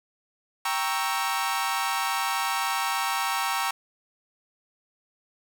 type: chord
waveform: sawtooth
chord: G diminished seventh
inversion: none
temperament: equal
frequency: 784 / 932.3 / 1108.7 / 1318.5 Hz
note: G5 / Bb5 / Db6 / Fb6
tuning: 0 / 0 / 0 / 0 cents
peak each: -27 / -26 / -27 / -28 dBFS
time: 0.65-3.71 s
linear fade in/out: 5 ms
effects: 9-bit